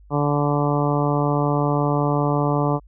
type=harmonic tone; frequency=145.4 Hz; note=D3; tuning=17 cents flat; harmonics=1 / 2 / 3 / 4 / 5 / 6 / 7 / 8; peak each=-21 / -24 / -26 / -27 / -28 / -29 / -29 / -30 dBFS; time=0.1-2.8 s; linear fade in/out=50 ms; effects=added 50 Hz sine -45 dBFS peak until 2.87 s